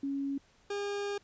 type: tone pair in turn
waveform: sine / 40% pulse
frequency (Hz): 277.2 / 405.2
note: C#4 / G#4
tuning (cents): 0 / -43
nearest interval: perfect fifth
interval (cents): 657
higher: second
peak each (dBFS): -31 / -32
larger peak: first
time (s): 0.03-0.38 / 0.7-1.18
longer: second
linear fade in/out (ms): 5
effects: pink hiss -65 dBFS RMS until 1.23 s + resampled to 16000 Hz